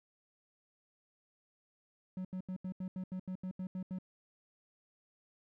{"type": "tone bursts", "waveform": "triangle", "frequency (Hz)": 185.4, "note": "F#3", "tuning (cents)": 4, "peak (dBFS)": -35, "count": 12, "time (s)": [2.17, 3.986], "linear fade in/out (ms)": 2, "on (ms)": 78, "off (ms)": 80, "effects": []}